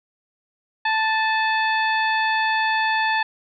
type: harmonic tone with a mistuned harmonic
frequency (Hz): 880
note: A5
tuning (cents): 0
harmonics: 1 / 2 / 3 / 4 / 5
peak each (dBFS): -21 / -22 / -28 / -32 / -35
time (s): 0.85-3.23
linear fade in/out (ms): 5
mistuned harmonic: 3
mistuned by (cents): -32
effects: none